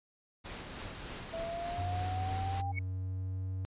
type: noise with tremolo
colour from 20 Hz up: pink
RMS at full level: -42 dBFS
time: 0.44-2.62 s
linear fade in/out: 20 ms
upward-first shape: triangle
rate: 3.3 Hz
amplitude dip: 30%
type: linear sweep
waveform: sine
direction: up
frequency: 657 to 800 Hz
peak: -36 dBFS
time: 1.33-2.72 s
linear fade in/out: 10 ms
type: tone with pitch glide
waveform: triangle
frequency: 92.7 to 94.05 Hz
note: F#2 to F#2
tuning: +4 to +29 cents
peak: -32 dBFS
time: 1.78-3.65 s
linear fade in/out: 0 ms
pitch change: +25 cents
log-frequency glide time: 2.47-3.53 s
type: tone with exponential growth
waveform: sine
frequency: 2217 Hz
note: C#7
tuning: in tune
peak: -31 dBFS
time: 2.72-2.79 s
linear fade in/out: 5 ms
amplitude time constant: 15 ms
effects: resampled to 8000 Hz